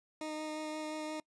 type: tone with vibrato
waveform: 20% pulse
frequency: 308.4 Hz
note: D#4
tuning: 15 cents flat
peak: -33 dBFS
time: 0.21-1.2 s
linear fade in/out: 2 ms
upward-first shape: sine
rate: 5.7 Hz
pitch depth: 11 cents each way
effects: noise-tail reverb RT60 0.1 s tail -24 dB re dry + resampled to 22050 Hz